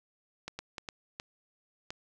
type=clicks; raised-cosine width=0.2 ms; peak=-21 dBFS; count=6; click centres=0.48 / 0.59 / 0.782 / 0.888 / 1.199 / 1.905 s; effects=none